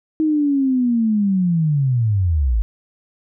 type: linear sweep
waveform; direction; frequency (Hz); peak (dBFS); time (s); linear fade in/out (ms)
sine; down; 317 to 49.49; -14; 0.2-2.62; 0
effects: none